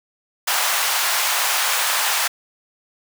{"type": "high-pass noise", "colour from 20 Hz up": "pink", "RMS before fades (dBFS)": -20, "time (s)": [0.47, 2.28], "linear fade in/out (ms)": 10, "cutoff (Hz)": 780, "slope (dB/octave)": 24, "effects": []}